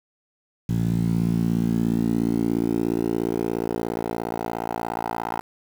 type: tone with band-pass filter sweep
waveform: 10% pulse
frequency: 57 Hz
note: A#1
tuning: 38 cents flat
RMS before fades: -24 dBFS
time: 0.69-5.41 s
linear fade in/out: 5 ms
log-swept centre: 140 to 920 Hz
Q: 2.3
effects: 7-bit